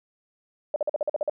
sine tone bursts, 597 Hz, D5, 28 cents sharp, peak -21 dBFS, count 9, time 0.74-1.297 s, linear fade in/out 2 ms, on 21 ms, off 46 ms, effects none

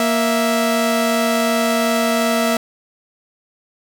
sawtooth tone pair together, 233.6 / 658 Hz, A#3 / E5, +4 / -3 cents, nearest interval octave + tritone, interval 1793 cents, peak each -14 dBFS, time 0-2.57 s, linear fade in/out 2 ms, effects none

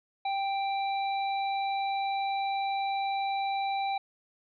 harmonic tone, 786 Hz, G5, 4 cents sharp, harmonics 1 / 3 / 5, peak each -28 / -39 / -41 dBFS, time 0.25-3.98 s, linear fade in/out 5 ms, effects none

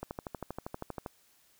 click train, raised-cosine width 1 ms, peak -23 dBFS, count 14, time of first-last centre 0.03-1.062 s, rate 12.6 Hz, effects white hiss -66 dBFS RMS until 1.59 s

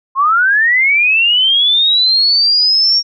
sine linear sweep, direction up, 1046.5 to 5588 Hz, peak -8 dBFS, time 0.15-3.03 s, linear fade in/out 50 ms, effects none

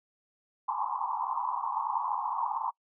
white band-pass noise, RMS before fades -32 dBFS, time 0.68-2.71 s, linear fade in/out 10 ms, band 820 to 1100 Hz, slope 96 dB/octave, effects noise-tail reverb RT60 0.1 s tail -26 dB re dry

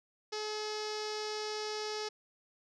sawtooth tone with low-pass filter, 426.3 Hz, G#4, 45 cents sharp, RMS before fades -38 dBFS, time 0.32-2.09 s, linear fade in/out 10 ms, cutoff 5300 Hz, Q 4.8, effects none

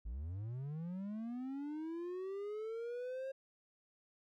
triangle linear sweep, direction up, 49.88 to 540 Hz, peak -38 dBFS, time 0.05-3.32 s, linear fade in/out 10 ms, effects none

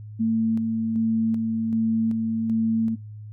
sine tone with tremolo, 224.3 Hz, A3, 34 cents sharp, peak -19 dBFS, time 0.19-2.96 s, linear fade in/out 20 ms, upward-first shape square, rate 1.3 Hz, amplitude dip 30%, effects noise-tail reverb RT60 0.2 s tail -26 dB re dry + added 106 Hz sine -36 dBFS peak until 3.32 s

